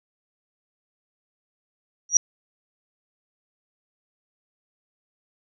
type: tone with exponential growth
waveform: sine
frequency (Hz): 5770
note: F#8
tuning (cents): -44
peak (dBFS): -7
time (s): 2.09-2.17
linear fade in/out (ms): 2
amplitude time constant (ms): 17
effects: none